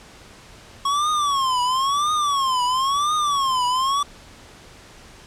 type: tone with vibrato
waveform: square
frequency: 1100 Hz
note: C#6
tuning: 14 cents flat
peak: -19 dBFS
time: 0.85-4.03 s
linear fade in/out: 5 ms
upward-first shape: triangle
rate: 0.98 Hz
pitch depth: 210 cents each way
effects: pink hiss -45 dBFS RMS until 5.26 s + low-pass 8000 Hz 12 dB/octave

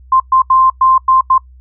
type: tone bursts at uneven times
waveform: sine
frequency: 1046.5 Hz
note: C6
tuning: in tune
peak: -6 dBFS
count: 6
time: 0.12-0.2 / 0.32-0.42 / 0.5-0.7 / 0.81-0.98 / 1.08-1.21 / 1.3-1.38 s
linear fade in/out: 5 ms
effects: noise-tail reverb RT60 0.1 s tail -22 dB re dry + added 63 Hz sine -37 dBFS peak until 1.6 s

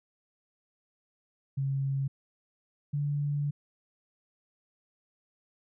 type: tone pair in turn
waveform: sine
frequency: 136.7 / 144.83 Hz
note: C#3 / D3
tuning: -24 / -24 cents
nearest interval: minor second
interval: 100 cents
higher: second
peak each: -27 dBFS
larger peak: neither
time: 1.57-2.08 / 2.93-3.51 s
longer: second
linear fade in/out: 10 ms
effects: none

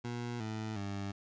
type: tone with pitch steps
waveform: 20% pulse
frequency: 120 / 109.41 / 99.75 Hz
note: B2 / A2 / G2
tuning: -49 / -9 / +31 cents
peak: -32 dBFS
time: 0.04-1.12 s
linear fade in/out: 10 ms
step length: 360 ms
effects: resampled to 16000 Hz + 11-bit

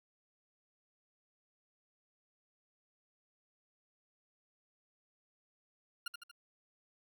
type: tone with echo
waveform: 20% pulse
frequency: 1406 Hz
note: F6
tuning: 11 cents sharp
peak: -32 dBFS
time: 6.06-6.08 s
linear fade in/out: 5 ms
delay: 78 ms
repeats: 3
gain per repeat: -5 dB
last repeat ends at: 6.314 s
effects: none

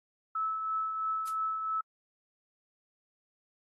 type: tone with tremolo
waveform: sine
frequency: 1304 Hz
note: E6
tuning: 19 cents flat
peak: -28 dBFS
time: 0.35-1.81 s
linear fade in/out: 5 ms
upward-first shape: triangle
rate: 3 Hz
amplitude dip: 45%
type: noise with exponential decay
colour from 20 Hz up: blue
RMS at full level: -37 dBFS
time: 1.27-1.37 s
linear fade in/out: 5 ms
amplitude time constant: 21 ms
effects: AAC 32 kbps

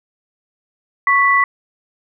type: tone pair together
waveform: sine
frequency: 1108.7 / 1975.5 Hz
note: C#6 / B6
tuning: 0 / 0 cents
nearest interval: minor seventh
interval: 1000 cents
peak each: -13 dBFS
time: 1.07-1.44 s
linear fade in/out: 2 ms
effects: none

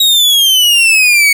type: exponential sweep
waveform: 40% pulse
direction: down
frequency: 3829 to 2217 Hz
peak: -5 dBFS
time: 0-1.33 s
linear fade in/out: 5 ms
effects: none

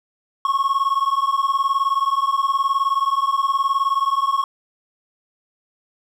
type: beating tone pair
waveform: triangle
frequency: 1087 / 1106 Hz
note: C#6 / C#6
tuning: -34 / -4 cents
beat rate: 19 Hz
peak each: -18 dBFS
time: 0.45-4.44 s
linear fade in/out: 2 ms
effects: 9-bit

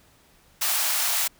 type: high-pass noise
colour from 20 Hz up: white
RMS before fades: -24 dBFS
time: 0.61-1.28 s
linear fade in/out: 10 ms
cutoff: 630 Hz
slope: 48 dB/octave
effects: pink hiss -58 dBFS RMS until 1.39 s

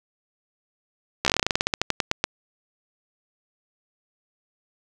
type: slowing click train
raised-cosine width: 0.2 ms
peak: -3 dBFS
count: 20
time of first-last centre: 1.25-2.24 s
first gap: 14 ms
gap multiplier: 1.13
effects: none

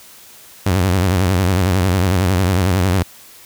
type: tone with vibrato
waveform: sawtooth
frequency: 92.5 Hz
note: F#2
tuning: in tune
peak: -9 dBFS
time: 0.66-3.03 s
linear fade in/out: 5 ms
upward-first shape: sine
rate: 11 Hz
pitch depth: 120 cents each way
effects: white hiss -42 dBFS RMS until 3.45 s

